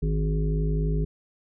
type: harmonic tone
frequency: 51.9 Hz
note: G#1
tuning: in tune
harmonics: 1 / 3 / 5 / 7 / 8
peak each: -24 / -26 / -37 / -40 / -34 dBFS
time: 0.02-1.05 s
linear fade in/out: 10 ms
effects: none